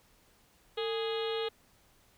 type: harmonic tone with a mistuned harmonic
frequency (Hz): 415.3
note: G#4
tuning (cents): 0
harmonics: 1 / 2 / 3 / 4 / 5 / 6 / 7 / 8 / 9 / 10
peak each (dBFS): -32 / -43 / -44 / -48 / -49 / -49 / -45 / -43 / -44 / -50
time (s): 0.77-1.49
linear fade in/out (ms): 10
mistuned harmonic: 1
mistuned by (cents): +140
effects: pink hiss -65 dBFS RMS until 2.17 s